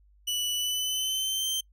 sawtooth tone with pitch glide, 2960 to 3125 Hz, F#7 to G7, 0 to -6 cents, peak -24 dBFS, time 0.27-1.61 s, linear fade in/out 10 ms, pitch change +94 cents, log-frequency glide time 0.54-1.48 s, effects noise-tail reverb RT60 0.1 s tail -26 dB re dry + added 50 Hz sine -57 dBFS peak until 1.72 s

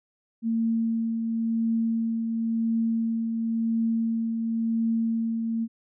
sine tone with tremolo, 227.2 Hz, A#3, 44 cents flat, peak -21 dBFS, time 0.42-5.68 s, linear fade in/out 50 ms, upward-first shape triangle, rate 0.95 Hz, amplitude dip 40%, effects none

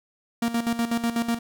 45% pulse tone with tremolo, 233.2 Hz, A#3, 1 cent sharp, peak -21 dBFS, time 0.42-1.39 s, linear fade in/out 5 ms, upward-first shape square, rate 8.1 Hz, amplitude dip 70%, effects none

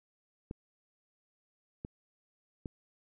clicks, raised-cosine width 3 ms, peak -26 dBFS, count 3, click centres 0.511 / 1.849 / 2.658 s, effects none

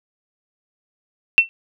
sine tone with exponential decay, 2695 Hz, E7, 38 cents sharp, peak -3 dBFS, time 1.38-1.49 s, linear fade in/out 0 ms, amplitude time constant 22 ms, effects none

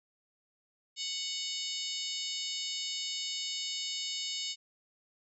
harmonic tone, 740 Hz, F#5, in tune, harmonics 3 / 4 / 5 / 6 / 7 / 8 / 9 / 10, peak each -47 / -40 / -40 / -41 / -42 / -54 / -45 / -45 dBFS, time 0.96-4.56 s, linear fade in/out 50 ms, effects none

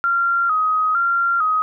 sine tone with vibrato, 1318.5 Hz, E6, in tune, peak -15 dBFS, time 0.04-1.62 s, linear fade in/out 0 ms, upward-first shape square, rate 1.1 Hz, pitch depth 80 cents each way, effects none

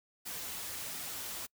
white noise with flanger, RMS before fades -41 dBFS, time 0.25-1.47 s, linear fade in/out 20 ms, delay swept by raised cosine 1.8 to 7.8 ms, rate 1.4 Hz, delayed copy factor -0.5, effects noise-tail reverb RT60 0.1 s tail -26 dB re dry

